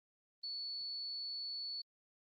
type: tone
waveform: sine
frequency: 4435 Hz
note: C#8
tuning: in tune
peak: -40 dBFS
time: 0.43-1.82 s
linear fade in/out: 10 ms
effects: Opus 24 kbps